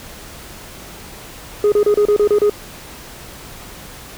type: tone bursts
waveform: sine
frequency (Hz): 415.3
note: G#4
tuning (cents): 0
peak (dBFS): -7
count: 8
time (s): 1.64-2.497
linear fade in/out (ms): 2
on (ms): 80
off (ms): 31
effects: tanh soft clip ceiling -9 dBFS + pink hiss -36 dBFS RMS until 4.17 s